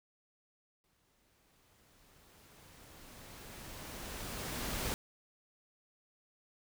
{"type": "noise with exponential growth", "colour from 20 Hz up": "pink", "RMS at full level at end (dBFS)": -36, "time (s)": [0.84, 4.94], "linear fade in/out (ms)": 0, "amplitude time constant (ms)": 890, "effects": []}